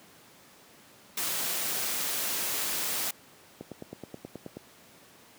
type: noise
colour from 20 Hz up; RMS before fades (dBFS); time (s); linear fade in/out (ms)
white; -31; 1.17-3.11; 5
type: click train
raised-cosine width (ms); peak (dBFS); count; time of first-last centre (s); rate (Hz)
2; -24; 10; 3.61-4.569; 9.38
effects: pink hiss -55 dBFS RMS until 5.38 s + high-pass 150 Hz 12 dB/octave